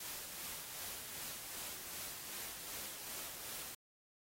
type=noise with tremolo; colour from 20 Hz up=white; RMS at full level=-45 dBFS; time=0-3.75 s; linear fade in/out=5 ms; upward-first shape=sine; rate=2.6 Hz; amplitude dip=35%; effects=AAC 48 kbps